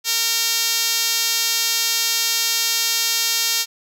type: tone with band-pass filter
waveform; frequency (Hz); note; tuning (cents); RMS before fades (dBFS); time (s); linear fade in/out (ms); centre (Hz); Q
5% pulse; 460; A#4; -23; -20; 0.04-3.66; 50; 8100; 0.98
effects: none